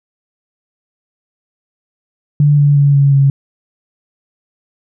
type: tone with pitch steps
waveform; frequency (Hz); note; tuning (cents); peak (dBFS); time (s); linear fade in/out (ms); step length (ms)
sine; 146.3 / 144.2 / 142.14 / 140.1 / 138.09; D3 / D3 / C#3 / C#3 / C#3; -6 / -31 / +44 / +19 / -6; -6; 2.4-3.3; 2; 180
effects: none